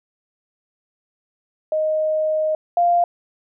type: tone pair in turn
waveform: sine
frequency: 622.3 / 696.6 Hz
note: D#5 / F5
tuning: 0 / -5 cents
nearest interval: major second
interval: 195 cents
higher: second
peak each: -17 / -13 dBFS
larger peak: second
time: 1.72-2.55 / 2.77-3.04 s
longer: first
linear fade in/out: 2 ms
effects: none